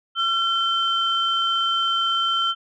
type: tone pair together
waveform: sine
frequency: 1361 / 3102 Hz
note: F6 / G7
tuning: -45 / -19 cents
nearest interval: octave + major second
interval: 1426 cents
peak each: -21 dBFS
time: 0.15-2.55 s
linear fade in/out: 50 ms
effects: tanh soft clip ceiling -11 dBFS